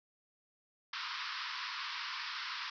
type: band-pass noise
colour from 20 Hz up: pink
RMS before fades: -41 dBFS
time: 0.93-2.7 s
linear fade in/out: 5 ms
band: 960 to 5400 Hz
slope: 96 dB/octave
effects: none